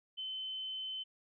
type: tone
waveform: sine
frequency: 3060 Hz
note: G7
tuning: 42 cents flat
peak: -38 dBFS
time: 0.17-1.04 s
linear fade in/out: 20 ms
effects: none